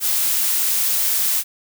blue noise, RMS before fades -19 dBFS, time 0-1.44 s, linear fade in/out 50 ms, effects none

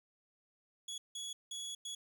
25% pulse tone bursts at uneven times, 3370 Hz, G#7, 25 cents sharp, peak -37 dBFS, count 4, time 0.88-0.98 / 1.15-1.33 / 1.51-1.75 / 1.85-1.95 s, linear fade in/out 5 ms, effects none

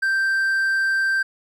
triangle tone, 1568 Hz, G6, in tune, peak -16 dBFS, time 0.02-1.23 s, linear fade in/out 10 ms, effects none

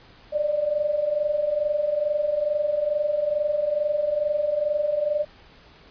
sine tone pair together, 576.7 / 599 Hz, D5 / D5, -32 / +34 cents, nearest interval minor second, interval 66 cents, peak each -27 / -22 dBFS, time 0.32-5.25 s, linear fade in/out 20 ms, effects pink hiss -51 dBFS RMS until 5.9 s + resampled to 11025 Hz

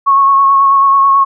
sine tone with vibrato, 1099 Hz, C#6, 15 cents flat, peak -5 dBFS, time 0.06-1.25 s, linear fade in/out 20 ms, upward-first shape sine, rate 9.2 Hz, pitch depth 21 cents each way, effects none

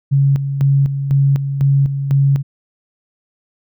sine tone with tremolo, 138.59 Hz, C#3, in tune, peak -9 dBFS, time 0.11-2.43 s, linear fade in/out 20 ms, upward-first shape square, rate 2 Hz, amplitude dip 60%, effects none

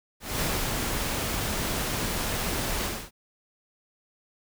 pink noise with ADSR envelope, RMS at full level -27 dBFS, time 0.2-3.11 s, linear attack 200 ms, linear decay 280 ms, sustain -2 dB, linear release 270 ms, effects none

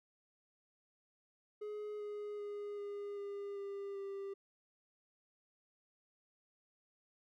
triangle tone with pitch steps, 420 / 415.7 / 411.4 / 407.1 / 402.9 / 398.7 / 394.6 Hz, G#4 / G#4 / G#4 / G#4 / G4 / G4 / G4, +19 / +2 / -16 / -35 / +48 / +29 / +11 cents, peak -39 dBFS, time 1.61-4.34 s, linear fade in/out 10 ms, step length 390 ms, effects none

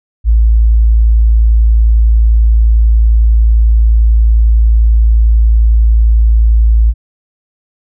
sine tone, 55.6 Hz, A1, 19 cents sharp, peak -4 dBFS, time 0.24-6.94 s, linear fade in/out 50 ms, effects none

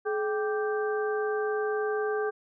harmonic tone with a mistuned harmonic, 392 Hz, G4, in tune, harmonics 1 / 2 / 3 / 4, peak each -27 / -36 / -38 / -36 dBFS, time 0.05-2.31 s, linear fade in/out 20 ms, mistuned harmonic 1, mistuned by +140 cents, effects none

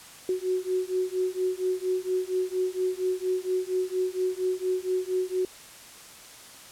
sine beating tone pair, 367.6 / 371.9 Hz, F#4 / F#4, -11 / +9 cents, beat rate 4.3 Hz, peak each -28 dBFS, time 0.29-5.45 s, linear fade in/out 2 ms, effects white hiss -47 dBFS RMS until 6.71 s + low-pass 11000 Hz 12 dB/octave

